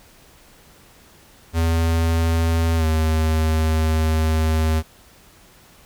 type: tone with pitch glide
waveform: square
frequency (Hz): 82.41 to 79.24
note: E2 to D#2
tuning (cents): 0 to +32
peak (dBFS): -17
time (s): 1.53-4.83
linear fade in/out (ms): 50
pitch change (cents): -68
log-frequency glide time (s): 2.77-2.85
effects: pink hiss -50 dBFS RMS until 5.85 s